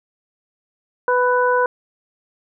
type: harmonic tone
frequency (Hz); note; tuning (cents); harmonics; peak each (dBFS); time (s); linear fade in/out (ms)
496.4; B4; +9; 1 / 2 / 3; -17 / -18 / -21; 1.08-1.66; 2
effects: none